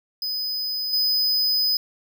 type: tone with level steps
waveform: square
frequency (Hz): 5010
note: D#8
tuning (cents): +11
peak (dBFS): -25 / -19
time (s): 0.22-1.77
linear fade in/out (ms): 2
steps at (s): 0.93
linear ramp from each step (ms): 2
effects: none